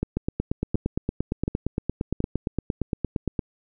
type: two click trains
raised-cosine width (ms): 3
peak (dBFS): -11 / -11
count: 4 / 29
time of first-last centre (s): 0.03-2.204 / 0.17-3.392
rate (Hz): 1.38 / 8.69
effects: none